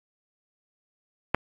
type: click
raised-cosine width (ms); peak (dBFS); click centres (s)
0.5; -5; 1.346
effects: AAC 32 kbps